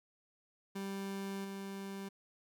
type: tone with level steps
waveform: 30% pulse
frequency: 196 Hz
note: G3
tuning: in tune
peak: -36 / -39 dBFS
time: 0.75-2.09 s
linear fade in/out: 10 ms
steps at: 1.44 s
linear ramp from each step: 10 ms
effects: none